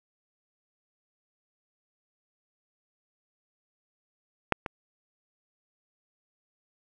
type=clicks; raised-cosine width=0.5 ms; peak=-6 / -17 dBFS; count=2; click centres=4.523 / 4.662 s; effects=none